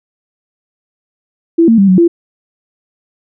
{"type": "tone with pitch steps", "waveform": "sine", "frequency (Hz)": [333.2, 227.5, 196.5, 185.5, 340.4], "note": ["E4", "A#3", "G3", "F#3", "F4"], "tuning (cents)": [19, -42, 4, 5, -44], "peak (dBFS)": -4, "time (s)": [1.58, 2.08], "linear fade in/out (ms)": 10, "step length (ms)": 100, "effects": []}